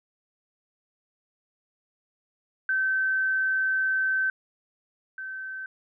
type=tone pair in turn; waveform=sine; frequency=1541 / 1541 Hz; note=G6 / G6; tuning=-30 / -30 cents; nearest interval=unison; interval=0 cents; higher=neither; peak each=-22 / -33 dBFS; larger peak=first; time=2.69-4.3 / 5.18-5.66 s; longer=first; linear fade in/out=2 ms; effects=none